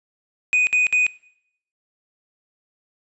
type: tone bursts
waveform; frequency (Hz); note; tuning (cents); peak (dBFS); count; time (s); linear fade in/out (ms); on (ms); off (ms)
triangle; 2489; D#7; 0; -13; 3; 0.53-1.066; 0; 140; 58
effects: noise-tail reverb RT60 0.7 s tail -21 dB re dry + resampled to 22050 Hz